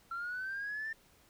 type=linear sweep; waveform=sine; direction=up; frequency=1352 to 1800 Hz; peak=-35 dBFS; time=0.11-0.93 s; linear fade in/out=5 ms; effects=tanh soft clip ceiling -33 dBFS + pink hiss -65 dBFS RMS until 1.29 s